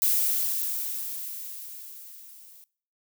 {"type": "noise with level ramp", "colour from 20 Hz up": "violet", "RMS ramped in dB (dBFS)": [-22, -51], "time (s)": [0.02, 2.64], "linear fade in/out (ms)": 0, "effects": ["noise-tail reverb RT60 0.5 s tail -22 dB re dry"]}